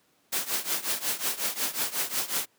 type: noise with tremolo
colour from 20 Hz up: white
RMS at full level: -26 dBFS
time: 0.32-2.46 s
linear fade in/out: 10 ms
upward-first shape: triangle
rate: 5.5 Hz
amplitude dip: 90%
effects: pink hiss -66 dBFS RMS until 2.58 s + high-pass 200 Hz 12 dB/octave

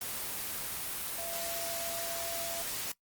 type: tone in noise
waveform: sine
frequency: 675 Hz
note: E5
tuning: 41 cents sharp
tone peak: -40 dBFS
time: 1.18-2.62 s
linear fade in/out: 5 ms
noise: white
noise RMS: -37 dBFS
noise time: 0.01-2.92 s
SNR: -6 dB
effects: noise-tail reverb RT60 0.1 s tail -19 dB re dry + Opus 24 kbps

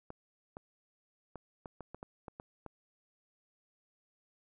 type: clicks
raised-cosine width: 1 ms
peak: -30 dBFS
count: 10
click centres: 0.104 / 0.569 / 1.357 / 1.658 / 1.807 / 1.946 / 2.029 / 2.282 / 2.399 / 2.663 s
effects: none

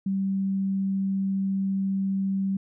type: tone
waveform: sine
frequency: 193.9 Hz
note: G3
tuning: 19 cents flat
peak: -23 dBFS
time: 0.06-2.57 s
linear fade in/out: 5 ms
effects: none

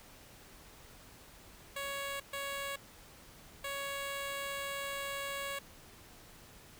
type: tone bursts at uneven times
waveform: 10% pulse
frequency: 557 Hz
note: C#5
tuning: 8 cents sharp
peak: -29 dBFS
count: 3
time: 1.76-2.2 / 2.33-2.76 / 3.64-5.59 s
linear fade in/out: 5 ms
effects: pink hiss -56 dBFS RMS until 6.79 s

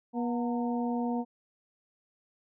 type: harmonic tone with a mistuned harmonic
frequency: 240.6 Hz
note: B3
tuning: 45 cents flat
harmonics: 1 / 2 / 3 / 4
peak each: -29 / -37 / -37 / -40 dBFS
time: 0.13-1.25 s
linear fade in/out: 50 ms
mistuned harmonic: 4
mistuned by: -86 cents
effects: none

